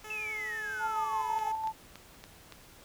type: tone with vibrato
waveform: 10% pulse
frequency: 428.8 Hz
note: A4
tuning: 45 cents flat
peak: -35 dBFS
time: 0.04-1.52 s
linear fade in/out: 5 ms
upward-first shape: sine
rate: 12 Hz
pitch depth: 8 cents each way
type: exponential sweep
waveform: sine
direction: down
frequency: 2673 to 812 Hz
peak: -34 dBFS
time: 0.1-1.49 s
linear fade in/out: 5 ms
type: tone with tremolo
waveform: sine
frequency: 880 Hz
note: A5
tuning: in tune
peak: -29 dBFS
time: 0.79-1.73 s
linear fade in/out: 50 ms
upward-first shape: square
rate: 5.9 Hz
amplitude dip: 40%
type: click train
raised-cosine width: 0.2 ms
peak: -28 dBFS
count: 5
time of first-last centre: 1.39-2.523 s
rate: 3.53 Hz
effects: pink hiss -55 dBFS RMS until 2.84 s